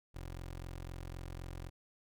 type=tone; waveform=20% pulse; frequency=43.91 Hz; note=F1; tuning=10 cents sharp; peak=-38 dBFS; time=0.14-1.7 s; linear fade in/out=20 ms; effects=none